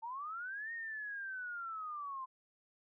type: linear two-way sweep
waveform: sine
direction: up then down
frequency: 883 to 1864.7 to 1028 Hz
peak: -40 dBFS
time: 0.02-2.26 s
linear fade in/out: 20 ms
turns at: 0.73 s
effects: none